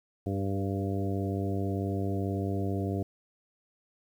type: harmonic tone with a mistuned harmonic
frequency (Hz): 98.1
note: G2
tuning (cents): +2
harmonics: 1 / 2 / 3 / 4 / 5 / 6 / 7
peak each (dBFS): -31 / -35 / -35 / -37 / -41 / -44 / -41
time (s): 0.26-3.03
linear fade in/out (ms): 5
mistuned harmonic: 5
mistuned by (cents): -16
effects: 10-bit